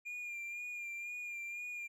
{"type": "tone with vibrato", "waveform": "triangle", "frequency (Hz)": 2408, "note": "D7", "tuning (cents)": 43, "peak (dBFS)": -39, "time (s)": [0.05, 1.88], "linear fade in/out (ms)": 20, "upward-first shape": "sine", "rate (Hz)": 2, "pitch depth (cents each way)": 32, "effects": []}